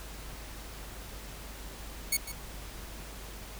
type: tone with echo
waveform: 5% pulse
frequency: 2217 Hz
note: C#7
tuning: in tune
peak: -15 dBFS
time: 2.12-2.17 s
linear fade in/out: 5 ms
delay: 150 ms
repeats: 1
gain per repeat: -13 dB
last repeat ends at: 2.32 s
effects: added 50 Hz sine -44 dBFS peak until 3.59 s + pink hiss -46 dBFS RMS until 3.59 s